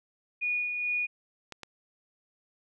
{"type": "tone with tremolo", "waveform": "sine", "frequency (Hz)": 2454, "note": "D#7", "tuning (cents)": -25, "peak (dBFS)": -26, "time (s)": [0.41, 1.07], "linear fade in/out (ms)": 20, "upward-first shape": "sine", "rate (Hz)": 2.3, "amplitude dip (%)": 40}
{"type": "clicks", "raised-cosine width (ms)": 0.2, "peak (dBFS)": -23, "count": 2, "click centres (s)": [1.523, 1.633]}
{"effects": []}